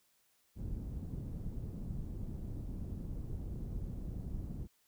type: low-pass noise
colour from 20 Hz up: pink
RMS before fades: -41 dBFS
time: 0.55-4.68 s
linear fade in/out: 50 ms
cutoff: 200 Hz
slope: 12 dB/octave
effects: white hiss -73 dBFS RMS until 4.87 s